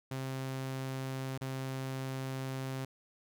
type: tone with dropouts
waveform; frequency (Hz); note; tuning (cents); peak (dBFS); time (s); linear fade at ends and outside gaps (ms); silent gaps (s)
sawtooth; 132.5; C3; +22; -32; 0.11-2.85; 5; 1.378-1.411
effects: none